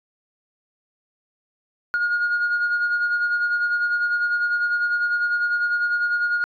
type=beating tone pair; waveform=sine; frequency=1431 / 1441 Hz; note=F6 / F#6; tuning=+42 / -46 cents; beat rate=10 Hz; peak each=-18 / -27 dBFS; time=1.94-6.44 s; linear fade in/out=0 ms; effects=tanh soft clip ceiling -16 dBFS